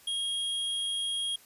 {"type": "tone", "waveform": "square", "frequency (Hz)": 3267, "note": "G#7", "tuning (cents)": -29, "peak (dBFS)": -30, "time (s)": [0.07, 1.36], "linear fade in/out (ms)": 5, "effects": ["white hiss -57 dBFS RMS until 1.45 s", "resampled to 32000 Hz"]}